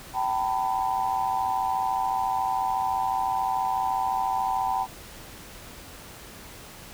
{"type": "tone cluster", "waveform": "sine", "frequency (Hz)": [772, 897, 991], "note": ["G5", "A5", "B5"], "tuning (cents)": [-27, 33, 6], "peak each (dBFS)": [-26, -29, -29], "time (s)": [0.13, 4.87], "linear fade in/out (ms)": 50, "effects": ["pink hiss -44 dBFS RMS until 6.93 s"]}